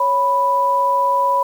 sine tone pair together, 554.4 / 987.8 Hz, C#5 / B5, 0 / 0 cents, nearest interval minor seventh, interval 1000 cents, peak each -21 / -14 dBFS, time 0-1.43 s, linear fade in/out 5 ms, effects 7-bit

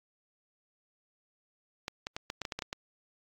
clicks, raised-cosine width 0.2 ms, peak -18 dBFS, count 10, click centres 1.881 / 2.069 / 2.165 / 2.301 / 2.417 / 2.452 / 2.522 / 2.59 / 2.622 / 2.729 s, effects AAC 64 kbps

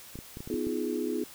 clicks, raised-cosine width 3 ms, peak -27 dBFS, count 7, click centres 0.156 / 0.189 / 0.371 / 0.405 / 0.475 / 0.541 / 0.669 s
sine chord, F half-diminished seventh, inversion second, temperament just, 251.4 / 314.3 / 349.2 / 419.1 Hz, Cb4 / Eb4 / F4 / Ab4, +31 / +18 / 0 / +16 cents, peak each -34 dBFS, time 0.5-1.24 s, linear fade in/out 2 ms
effects white hiss -49 dBFS RMS until 1.34 s

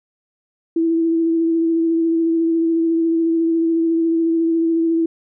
sine tone with vibrato, 329.6 Hz, E4, in tune, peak -14 dBFS, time 0.76-5.06 s, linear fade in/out 5 ms, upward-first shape sine, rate 14 Hz, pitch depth 18 cents each way, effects none

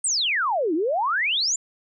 sine exponential two-way sweep, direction down then up, 8950 to 297.9 to 7420 Hz, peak -20 dBFS, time 0.04-1.56 s, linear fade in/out 5 ms, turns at 0.74 s, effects none

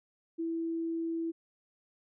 sine tone, 330 Hz, E4, 2 cents sharp, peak -31 dBFS, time 0.38-1.32 s, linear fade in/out 20 ms, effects none

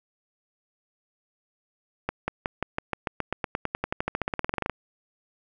accelerating click train, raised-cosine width 0.5 ms, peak -11 dBFS, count 29, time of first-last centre 2.09-4.697 s, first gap 190 ms, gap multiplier 0.94, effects none

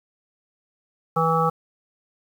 harmonic tone, 163.1 Hz, E3, 18 cents flat, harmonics 1 / 3 / 5 / 7 / 8, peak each -24 / -24 / -24 / -24 / -24 dBFS, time 1.16-1.5 s, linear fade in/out 10 ms, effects 8-bit

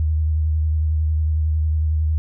sine tone with vibrato, 77.78 Hz, D#2, in tune, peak -16 dBFS, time 0-2.18 s, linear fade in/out 0 ms, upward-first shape sine, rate 11 Hz, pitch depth 34 cents each way, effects none

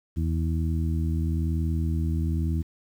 harmonic tone, 81 Hz, E2, 30 cents flat, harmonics 1 / 2 / 3 / 4, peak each -24 / -30 / -34 / -36 dBFS, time 0.16-2.63 s, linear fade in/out 20 ms, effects 9-bit

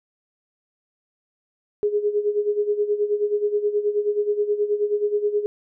sine tone with tremolo, 415.3 Hz, G#4, in tune, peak -16 dBFS, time 1.83-5.46 s, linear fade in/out 0 ms, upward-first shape sine, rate 9.4 Hz, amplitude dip 75%, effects none

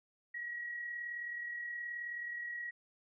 sine tone with amplitude modulation, 1910 Hz, A#6, 42 cents sharp, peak -37 dBFS, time 0.34-2.71 s, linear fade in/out 10 ms, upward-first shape sine, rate 38.9 Hz, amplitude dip 40%, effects none

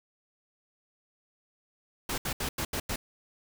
pink noise bursts at uneven times, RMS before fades -32 dBFS, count 6, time 2.09-2.18 / 2.25-2.33 / 2.4-2.49 / 2.58-2.65 / 2.73-2.8 / 2.89-2.96 s, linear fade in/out 5 ms, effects none

